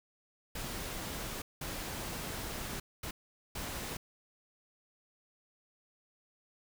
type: noise bursts at uneven times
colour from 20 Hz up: pink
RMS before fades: -40 dBFS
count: 4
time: 0.55-1.42 / 1.61-2.8 / 3.03-3.11 / 3.55-3.97 s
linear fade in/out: 5 ms
effects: none